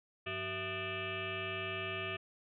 sine tone with frequency modulation, 1500 Hz, F#6, 23 cents sharp, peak -36 dBFS, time 0.26-2.17 s, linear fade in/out 10 ms, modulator 280 Hz, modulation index 5.2, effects none

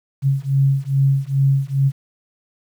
sine beating tone pair, 135.8 / 138.2 Hz, C#3 / C#3, -35 / -5 cents, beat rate 2.4 Hz, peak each -17 dBFS, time 0.22-1.92 s, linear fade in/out 50 ms, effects 8-bit

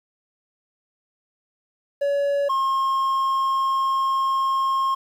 triangle tone pair in turn, 566 / 1072.8 Hz, C#5 / C6, +36 / +43 cents, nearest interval major seventh, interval 1107 cents, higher second, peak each -17 dBFS, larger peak neither, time 2.01-2.49 / 2.49-4.95 s, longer second, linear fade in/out 10 ms, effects 9-bit

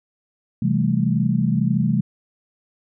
sine chord, A minor seventh, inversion first, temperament equal with one note detuned, 130.81 / 164.81 / 196 / 217.9 Hz, C3 / E3 / G3 / A3, 0 / 0 / 0 / -17 cents, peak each -22 dBFS, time 0.62-2.01 s, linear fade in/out 5 ms, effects none

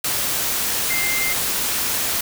sine tone in noise, 2094 Hz, C7, 1 cent sharp, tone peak -22 dBFS, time 0.9-1.33 s, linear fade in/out 5 ms, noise white, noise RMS -22 dBFS, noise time 0.04-2.21 s, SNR -3 dB, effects none

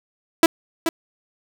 sawtooth tone with echo, 329.6 Hz, E4, in tune, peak -5 dBFS, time 0.43-0.46 s, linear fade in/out 2 ms, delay 430 ms, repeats 1, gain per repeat -9 dB, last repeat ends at 0.89 s, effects none

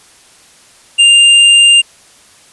sine tone with hard clipping, 2798 Hz, F7, 3 cents sharp, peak -4 dBFS, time 0.98-1.82 s, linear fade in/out 20 ms, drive 17 dB, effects white hiss -43 dBFS RMS until 2.52 s + resampled to 24000 Hz

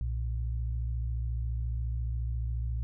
sine tone pair together, 61.18 / 115.5 Hz, B1 / A#2, -16 / -16 cents, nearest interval major seventh, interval 1100 cents, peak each -30 / -36 dBFS, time 0.01-2.83 s, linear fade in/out 0 ms, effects none

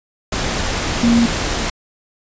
sine tone in noise, 234.1 Hz, A#3, 8 cents sharp, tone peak -10 dBFS, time 1.03-1.26 s, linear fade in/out 5 ms, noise pink, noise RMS -20 dBFS, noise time 0.32-1.7 s, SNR +7 dB, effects resampled to 16000 Hz

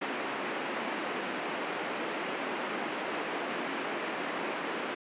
pink band-pass noise, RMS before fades -35 dBFS, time 0.01-4.95 s, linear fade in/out 10 ms, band 250 to 2800 Hz, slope 24 dB/octave, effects resampled to 8000 Hz

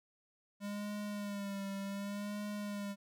square tone with vibrato, 202 Hz, G#3, 48 cents flat, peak -39 dBFS, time 0.6-2.96 s, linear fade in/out 50 ms, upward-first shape sine, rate 0.67 Hz, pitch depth 46 cents each way, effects none

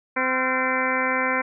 harmonic tone with a mistuned harmonic, 257.8 Hz, C4, 26 cents flat, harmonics 1 / 2 / 3 / 4 / 5 / 6 / 7 / 8 / 9, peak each -30 / -28 / -33 / -27 / -30 / -29 / -30 / -28 / -30 dBFS, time 0.16-1.42 s, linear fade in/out 10 ms, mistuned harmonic 5, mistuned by +93 cents, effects none

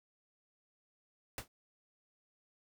pink noise with exponential decay, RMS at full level -37 dBFS, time 1.38-1.48 s, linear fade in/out 2 ms, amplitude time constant 21 ms, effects none

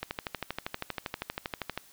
click train, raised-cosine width 0.3 ms, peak -16 dBFS, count 23, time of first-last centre 0.03-1.776 s, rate 12.6 Hz, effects white hiss -57 dBFS RMS until 1.92 s

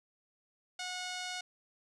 5% pulse tone with low-pass filter, 729 Hz, F#5, 26 cents flat, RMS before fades -40 dBFS, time 0.79-1.41 s, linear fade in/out 5 ms, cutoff 6000 Hz, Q 0.61, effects none

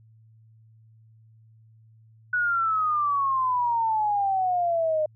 sine exponential sweep, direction down, 1480 to 608 Hz, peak -21 dBFS, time 2.33-5.06 s, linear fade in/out 5 ms, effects added 111 Hz sine -52 dBFS peak until 5.15 s

